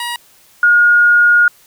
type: tone pair in turn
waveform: 15% pulse / sine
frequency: 956 / 1432.4 Hz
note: A#5 / F6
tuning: +43 / +43 cents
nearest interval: perfect fifth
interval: 700 cents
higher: second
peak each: -13 / -6 dBFS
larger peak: second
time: 0-0.16 / 0.63-1.48 s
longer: second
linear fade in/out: 2 ms
effects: white hiss -48 dBFS RMS until 1.66 s